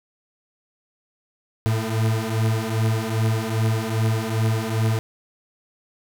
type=beating tone pair; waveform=40% pulse; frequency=110 / 112.5 Hz; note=A2 / A2; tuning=0 / +39 cents; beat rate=2.5 Hz; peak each=-22 dBFS; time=1.66-4.99 s; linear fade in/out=0 ms; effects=none